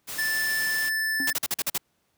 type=noise; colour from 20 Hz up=white; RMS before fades=-35 dBFS; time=0.07-0.9 s; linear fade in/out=20 ms
type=tone; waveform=square; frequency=1757 Hz; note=A6; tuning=3 cents flat; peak=-25 dBFS; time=0.18-1.33 s; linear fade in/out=10 ms
type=tone with exponential decay; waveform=triangle; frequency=271.8 Hz; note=C#4; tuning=34 cents flat; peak=-26 dBFS; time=1.2-1.38 s; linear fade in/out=1 ms; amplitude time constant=38 ms
type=noise bursts; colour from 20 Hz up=white; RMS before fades=-26 dBFS; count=7; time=1.27-1.779 s; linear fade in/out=5 ms; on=35 ms; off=44 ms
effects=pink hiss -71 dBFS RMS until 2.17 s + high-pass 80 Hz 12 dB/octave